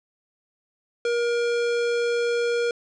sine tone with hard clipping, 474 Hz, A#4, 29 cents sharp, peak -23 dBFS, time 1.05-2.71 s, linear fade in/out 2 ms, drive 18 dB, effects resampled to 24000 Hz

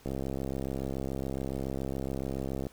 click train, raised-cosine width 2 ms, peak -21 dBFS, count 176, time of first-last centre 0.06-2.668 s, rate 67.1 Hz, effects pink hiss -58 dBFS RMS until 2.72 s

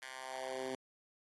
10% pulse tone with high-pass filter sweep, 130.81 Hz, C3, in tune, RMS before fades -43 dBFS, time 0.02-0.75 s, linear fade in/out 2 ms, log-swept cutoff 1600 to 290 Hz, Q 1.8, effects AAC 32 kbps

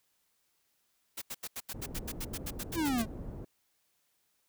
white noise bursts, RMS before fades -39 dBFS, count 15, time 1.17-3.024 s, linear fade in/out 10 ms, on 48 ms, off 81 ms
pink low-pass noise, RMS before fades -42 dBFS, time 1.74-3.45 s, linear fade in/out 5 ms, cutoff 430 Hz, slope 12 dB/octave
square exponential sweep, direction down, 352.9 to 210.3 Hz, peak -29 dBFS, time 2.74-3.06 s, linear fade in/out 50 ms
effects white hiss -75 dBFS RMS until 4.48 s

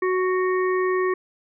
harmonic tone, 370 Hz, F#4, in tune, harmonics 1 / 3 / 5 / 6, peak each -20 / -27 / -30 / -38 dBFS, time 0.02-1.14 s, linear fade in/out 5 ms, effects none

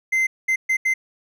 triangle tone bursts at uneven times, 2073 Hz, C7, 17 cents flat, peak -15 dBFS, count 4, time 0.12-0.27 / 0.48-0.56 / 0.69-0.77 / 0.85-0.94 s, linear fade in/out 10 ms, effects none

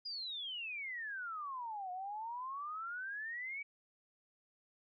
sine exponential two-way sweep, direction down then up, 4963 to 717 to 2299 Hz, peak -40 dBFS, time 0.05-3.63 s, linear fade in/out 10 ms, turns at 1.91 s, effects none

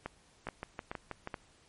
two click trains, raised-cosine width 0.5 ms, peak -23 / -22 dBFS, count 6 / 4, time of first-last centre 0.47-1.274 / 0.06-1.342 s, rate 6.22 / 2.34 Hz, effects pink hiss -64 dBFS RMS until 1.68 s + MP3 48 kbps

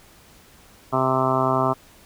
harmonic tone, 130.81 Hz, C3, in tune, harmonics 1 / 2 / 3 / 4 / 5 / 6 / 7 / 8 / 9 / 10, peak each -27 / -27 / -27 / -36 / -24 / -29 / -28 / -26 / -26 / -29 dBFS, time 0.92-1.74 s, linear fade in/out 20 ms, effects pink hiss -51 dBFS RMS until 2.05 s

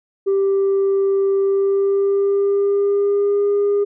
sine tone with pitch glide, 392 to 406.3 Hz, G4 to G#4, 0 to -38 cents, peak -12 dBFS, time 0.26-3.85 s, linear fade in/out 20 ms, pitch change +62 cents, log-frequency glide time 1.41-3.45 s, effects tanh soft clip ceiling -12 dBFS

